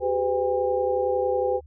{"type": "tone cluster", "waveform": "sine", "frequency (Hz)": [379, 409.9, 505, 805], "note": ["F#4", "G#4", "B4", "G5"], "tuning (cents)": [42, -23, 39, 46], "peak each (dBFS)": [-28, -30, -23, -29], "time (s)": [0, 1.61], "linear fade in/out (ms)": 50, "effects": ["added 75 Hz sine -45 dBFS peak until 1.66 s"]}